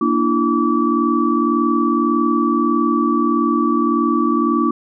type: tone cluster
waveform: sine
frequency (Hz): 234 / 294.3 / 336 / 1152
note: A#3 / D4 / E4 / D6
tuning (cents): +7 / +4 / +33 / -34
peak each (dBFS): -19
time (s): 0.01-4.71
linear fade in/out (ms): 5
effects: none